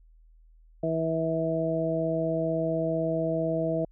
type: harmonic tone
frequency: 162.2 Hz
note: E3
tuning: 28 cents flat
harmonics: 1 / 2 / 3 / 4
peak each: -31 / -31 / -32 / -28 dBFS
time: 0.83-3.85 s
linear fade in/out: 5 ms
effects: added 40 Hz sine -53 dBFS peak until 3.91 s